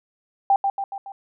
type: tone with echo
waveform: sine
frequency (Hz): 790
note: G5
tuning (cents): +13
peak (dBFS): -13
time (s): 0.5-0.56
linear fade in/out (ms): 2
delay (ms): 140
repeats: 4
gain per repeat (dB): -5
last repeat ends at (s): 1.12
effects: none

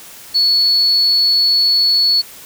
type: tone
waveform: sine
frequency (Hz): 4407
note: C#8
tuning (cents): -11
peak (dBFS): -9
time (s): 0.34-2.22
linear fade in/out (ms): 20
effects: tanh soft clip ceiling -5 dBFS + white hiss -37 dBFS RMS until 2.45 s

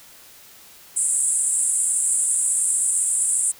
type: band-pass noise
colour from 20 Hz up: pink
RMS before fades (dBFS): -21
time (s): 0.96-3.52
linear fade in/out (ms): 10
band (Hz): 7700 to 10000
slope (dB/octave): 96
effects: white hiss -47 dBFS RMS until 3.59 s

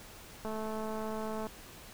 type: click train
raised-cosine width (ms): 1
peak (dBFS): -26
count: 223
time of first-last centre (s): 0.45-1.468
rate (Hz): 218
effects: pink hiss -51 dBFS RMS until 1.93 s

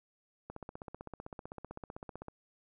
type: click train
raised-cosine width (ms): 1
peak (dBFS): -29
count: 29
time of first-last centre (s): 0.5-2.283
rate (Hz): 15.7
effects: none

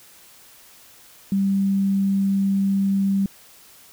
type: tone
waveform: sine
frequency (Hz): 196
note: G3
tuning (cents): 0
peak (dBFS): -17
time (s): 1.32-3.26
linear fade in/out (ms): 2
effects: white hiss -49 dBFS RMS until 3.92 s

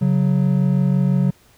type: tone pair together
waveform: triangle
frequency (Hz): 138.59 / 184.51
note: C#3 / F#3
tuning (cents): 0 / -5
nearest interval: perfect fourth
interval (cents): 495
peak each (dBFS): -15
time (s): 0.01-1.31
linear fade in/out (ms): 10
effects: pink hiss -54 dBFS RMS until 1.57 s

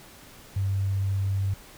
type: tone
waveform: sine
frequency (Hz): 97.6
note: G2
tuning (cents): -7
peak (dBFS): -23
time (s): 0.56-1.54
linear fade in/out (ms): 5
effects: pink hiss -49 dBFS RMS until 1.77 s

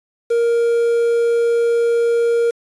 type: tone with quantisation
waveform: triangle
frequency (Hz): 467.9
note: A#4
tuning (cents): +6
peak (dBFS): -11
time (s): 0.3-2.51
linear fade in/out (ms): 10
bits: 6
effects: resampled to 22050 Hz

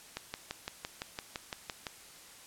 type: click train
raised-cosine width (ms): 0.2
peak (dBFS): -19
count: 11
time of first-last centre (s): 0.17-1.868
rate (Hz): 5.89
effects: white hiss -53 dBFS RMS until 2.46 s + low-pass 11000 Hz 12 dB/octave

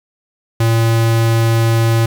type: tone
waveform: square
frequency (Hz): 114.2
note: A#2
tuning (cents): -35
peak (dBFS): -11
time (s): 0.6-2.06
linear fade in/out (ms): 5
effects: 7-bit

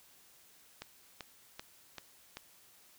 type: click train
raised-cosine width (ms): 0.2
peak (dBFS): -25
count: 5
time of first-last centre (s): 0.82-2.37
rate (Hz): 2.58
effects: white hiss -62 dBFS RMS until 2.98 s

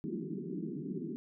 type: band-pass noise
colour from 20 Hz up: pink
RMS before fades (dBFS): -39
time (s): 0.04-1.16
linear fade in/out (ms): 0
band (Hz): 150 to 400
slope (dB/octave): 96
effects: none

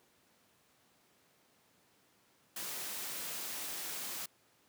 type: noise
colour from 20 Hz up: white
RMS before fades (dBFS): -41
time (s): 2.56-4.26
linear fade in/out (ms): 5
effects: pink hiss -69 dBFS RMS until 4.68 s + high-pass 150 Hz 12 dB/octave

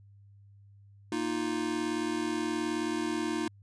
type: chord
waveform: square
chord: Bb suspended fourth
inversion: none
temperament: just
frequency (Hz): 233.1 / 310.8 / 349.6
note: Bb3 / Eb4 / F4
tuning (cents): 0 / -2 / +2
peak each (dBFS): -38 / -33 / -35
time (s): 1.12-3.48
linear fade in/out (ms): 2
effects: added 100 Hz sine -53 dBFS peak until 3.62 s + resampled to 22050 Hz

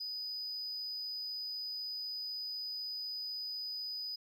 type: tone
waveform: triangle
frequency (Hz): 4978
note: D#8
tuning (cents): 0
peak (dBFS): -36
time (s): 0-4.16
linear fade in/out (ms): 10
effects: tanh soft clip ceiling -32 dBFS

